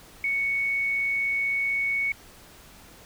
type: tone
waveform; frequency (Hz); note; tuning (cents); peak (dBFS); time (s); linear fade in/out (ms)
sine; 2221; C#7; +3; -23; 0.24-2.12; 2
effects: pink hiss -50 dBFS RMS until 3.05 s